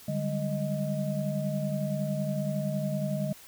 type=tone cluster; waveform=sine; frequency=147.8 / 191.7 / 202.5 / 623 Hz; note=D3 / G3 / G#3 / D#5; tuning=+11 / -38 / -43 / +2 cents; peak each=-31 / -36 / -33 / -34 dBFS; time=0.08-3.33 s; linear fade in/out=5 ms; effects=white hiss -51 dBFS RMS until 3.47 s